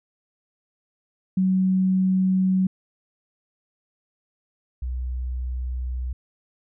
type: tone pair in turn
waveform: sine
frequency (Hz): 187.5 / 62.57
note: F#3 / B1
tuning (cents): +23 / +23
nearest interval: octave + perfect fifth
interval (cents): 1900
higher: first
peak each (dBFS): -17 / -25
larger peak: first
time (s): 1.37-2.67 / 4.82-6.13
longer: second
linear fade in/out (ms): 5
effects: none